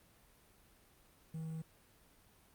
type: tone with quantisation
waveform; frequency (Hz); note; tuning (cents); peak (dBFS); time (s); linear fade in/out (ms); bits
triangle; 160.4; E3; -47; -38; 1.34-1.62; 5; 11
effects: pink hiss -66 dBFS RMS until 2.54 s + Opus 32 kbps